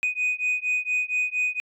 sine beating tone pair, 2489 / 2493.3 Hz, D#7 / D#7, 0 / +3 cents, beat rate 4.3 Hz, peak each -24 dBFS, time 0.03-1.6 s, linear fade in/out 0 ms, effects tanh soft clip ceiling -19 dBFS

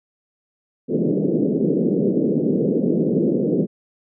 pink band-pass noise, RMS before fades -19 dBFS, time 0.88-3.67 s, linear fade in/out 50 ms, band 160 to 490 Hz, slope 48 dB/octave, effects none

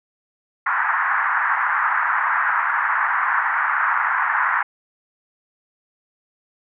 white band-pass noise, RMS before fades -20 dBFS, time 0.66-4.63 s, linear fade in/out 5 ms, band 880 to 1800 Hz, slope 48 dB/octave, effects none

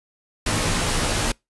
pink noise with comb filter, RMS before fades -22 dBFS, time 0.46-1.32 s, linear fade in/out 5 ms, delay 15 ms, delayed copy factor -0.7, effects noise-tail reverb RT60 0.2 s tail -26 dB re dry + resampled to 24000 Hz

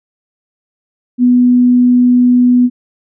sine tone, 246.9 Hz, B3, in tune, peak -5 dBFS, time 1.18-2.7 s, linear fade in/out 50 ms, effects none

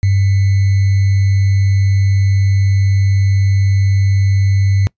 sine tone with sample-and-hold, 98 Hz, G2, in tune, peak -9 dBFS, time 0.03-4.87 s, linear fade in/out 0 ms, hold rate 2100 Hz, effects noise-tail reverb RT60 0.1 s tail -23 dB re dry + resampled to 16000 Hz

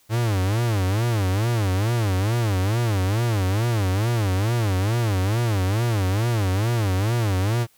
45% pulse tone with vibrato, 105.2 Hz, G#2, 23 cents sharp, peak -19 dBFS, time 0.09-7.67 s, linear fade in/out 50 ms, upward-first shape sine, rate 2.3 Hz, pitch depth 230 cents each way, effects white hiss -59 dBFS RMS until 7.77 s

